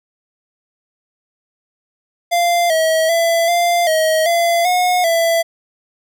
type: tone with pitch steps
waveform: square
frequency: 693 / 641 / 670 / 694 / 633 / 682 / 724 / 667 Hz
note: F5 / E5 / E5 / F5 / D#5 / F5 / F#5 / E5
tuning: -14 / -49 / +28 / -11 / +30 / -41 / -38 / +20 cents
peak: -13 dBFS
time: 2.31-5.43 s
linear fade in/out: 20 ms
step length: 390 ms
effects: none